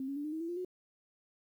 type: tone with pitch steps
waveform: sine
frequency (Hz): 265.2 / 277.6 / 290.5 / 304.1 / 318.3 / 333.2 / 348.7 / 365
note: C4 / C#4 / D4 / D#4 / D#4 / E4 / F4 / F#4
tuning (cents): +23 / +3 / -19 / -40 / +39 / +19 / -3 / -24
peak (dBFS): -35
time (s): 0-0.648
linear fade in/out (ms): 2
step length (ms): 81
effects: 11-bit